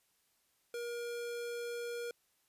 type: tone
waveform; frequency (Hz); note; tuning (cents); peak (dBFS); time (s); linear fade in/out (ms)
square; 474.9; A#4; +32; -39; 0.74-2.11; 2
effects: white hiss -75 dBFS RMS until 2.48 s + resampled to 32000 Hz